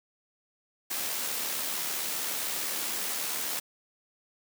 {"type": "noise with amplitude modulation", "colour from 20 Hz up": "white", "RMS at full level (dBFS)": -31, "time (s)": [0.9, 3.6], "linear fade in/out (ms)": 10, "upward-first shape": "sine", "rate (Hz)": 75.3, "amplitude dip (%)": 30, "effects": ["high-pass 200 Hz 12 dB/octave"]}